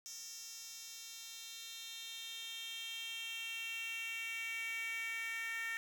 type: tone with high-pass filter sweep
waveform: 10% pulse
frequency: 455.1 Hz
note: A#4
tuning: 42 cents flat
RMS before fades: -44 dBFS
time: 0.06-5.77 s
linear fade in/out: 0 ms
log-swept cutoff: 5400 to 1900 Hz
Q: 4.7
effects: 10-bit